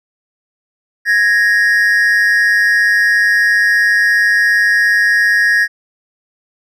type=tone pair together; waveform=triangle; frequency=1661.2 / 1864.1 Hz; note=G#6 / A#6; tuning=0 / -1 cents; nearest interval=major second; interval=199 cents; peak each=-10 dBFS; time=1.05-5.68 s; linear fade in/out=50 ms; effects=none